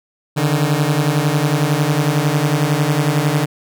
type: beating tone pair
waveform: sawtooth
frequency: 142.9 / 153.9 Hz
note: D3 / D#3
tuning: -47 / -19 cents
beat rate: 11 Hz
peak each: -13 dBFS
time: 0.36-3.46 s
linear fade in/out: 20 ms
effects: none